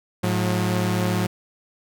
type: tone pair together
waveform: sawtooth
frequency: 107.3 / 180.06 Hz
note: A2 / F#3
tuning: -43 / -47 cents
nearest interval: major sixth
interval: 896 cents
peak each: -19 dBFS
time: 0.23-1.27 s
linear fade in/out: 10 ms
effects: none